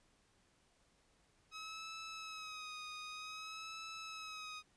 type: tone with vibrato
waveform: 15% pulse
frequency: 1274 Hz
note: D#6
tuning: 41 cents sharp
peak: -39 dBFS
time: 1.51-4.63 s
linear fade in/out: 50 ms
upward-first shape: sine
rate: 0.53 Hz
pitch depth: 46 cents each way
effects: pink hiss -73 dBFS RMS until 4.76 s + resampled to 22050 Hz